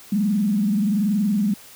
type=tone with frequency modulation; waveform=sine; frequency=205.7 Hz; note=G#3; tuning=16 cents flat; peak=-17 dBFS; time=0.12-1.54 s; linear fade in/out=5 ms; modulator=21.1 Hz; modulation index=0.85; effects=white hiss -45 dBFS RMS until 1.75 s